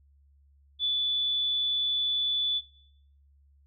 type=tone; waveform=sine; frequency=3469 Hz; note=A7; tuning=25 cents flat; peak=-24 dBFS; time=0.79-2.62 s; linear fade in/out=50 ms; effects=noise-tail reverb RT60 0.7 s tail -20 dB re dry + added 70 Hz sine -58 dBFS peak until 3.66 s